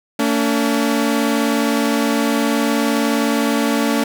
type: tone pair together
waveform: sawtooth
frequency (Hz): 225.9 / 285.3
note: A3 / C#4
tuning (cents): +46 / +50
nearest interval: major third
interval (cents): 404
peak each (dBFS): -14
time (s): 0.19-4.04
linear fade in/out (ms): 5
effects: none